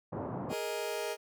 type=band-pass noise; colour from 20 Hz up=pink; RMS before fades=-38 dBFS; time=0.12-0.54 s; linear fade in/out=10 ms; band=110 to 1000 Hz; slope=24 dB/octave
type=chord; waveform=sawtooth; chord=Ab suspended second; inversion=none; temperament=just; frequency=415.3 / 467.2 / 623 Hz; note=Ab4 / Bb4 / Eb5; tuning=0 / +4 / +2 cents; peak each=-34 dBFS; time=0.49-1.17 s; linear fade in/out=50 ms
effects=none